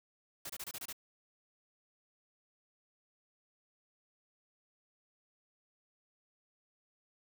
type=noise bursts; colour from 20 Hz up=white; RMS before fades=-43 dBFS; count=7; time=0.45-0.928 s; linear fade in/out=5 ms; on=46 ms; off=26 ms; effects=none